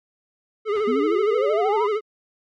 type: tone with vibrato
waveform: square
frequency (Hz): 421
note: G#4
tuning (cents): +24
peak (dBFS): -20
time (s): 0.65-2.01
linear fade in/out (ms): 50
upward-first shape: sine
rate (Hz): 13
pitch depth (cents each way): 84
type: noise with exponential decay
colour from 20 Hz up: white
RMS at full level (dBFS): -32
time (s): 0.75-1.13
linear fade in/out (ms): 5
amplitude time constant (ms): 82
type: exponential sweep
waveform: sine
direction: up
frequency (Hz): 233.1 to 1034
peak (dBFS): -21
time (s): 0.87-1.87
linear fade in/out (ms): 10
effects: low-pass 2000 Hz 12 dB/octave + MP3 96 kbps